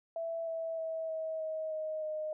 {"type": "tone with pitch steps", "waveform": "sine", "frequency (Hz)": [662, 654.4, 646.9, 639.4, 632.1, 624.8, 617.7], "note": ["E5", "E5", "E5", "D#5", "D#5", "D#5", "D#5"], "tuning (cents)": [7, -13, -33, 47, 27, 7, -13], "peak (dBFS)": -34, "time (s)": [0.16, 2.33], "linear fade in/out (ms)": 2, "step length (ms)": 310, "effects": []}